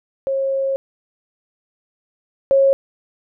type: tone pair in turn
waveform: sine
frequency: 541 / 545.1 Hz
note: C#5 / C#5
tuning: -42 / -29 cents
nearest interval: unison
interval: 13 cents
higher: second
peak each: -17 / -10 dBFS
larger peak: second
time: 0.27-0.76 / 2.51-2.73 s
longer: first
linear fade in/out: 0 ms
effects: none